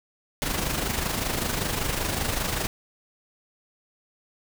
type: noise with amplitude modulation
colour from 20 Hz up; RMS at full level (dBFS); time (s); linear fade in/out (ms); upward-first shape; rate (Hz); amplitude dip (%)
pink; -25; 0.42-2.67; 0; sine; 25.2; 55
effects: none